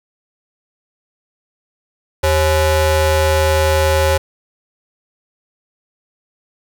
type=ring-modulated tone; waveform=35% pulse; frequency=311.1 Hz; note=D#4; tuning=in tune; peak=-7 dBFS; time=2.23-4.18 s; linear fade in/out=10 ms; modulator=231 Hz; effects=none